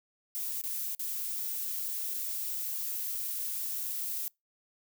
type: noise with dropouts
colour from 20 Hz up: violet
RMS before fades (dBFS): -35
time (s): 0.35-4.28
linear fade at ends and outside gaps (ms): 0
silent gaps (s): 0.614-0.638 / 0.949-0.994 / 2.139-2.143
effects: noise-tail reverb RT60 0.2 s tail -26 dB re dry